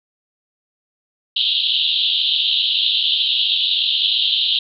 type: band-pass noise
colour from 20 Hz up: white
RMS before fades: -18 dBFS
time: 1.36-4.59 s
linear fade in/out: 5 ms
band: 2900 to 4000 Hz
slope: 96 dB/octave
effects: none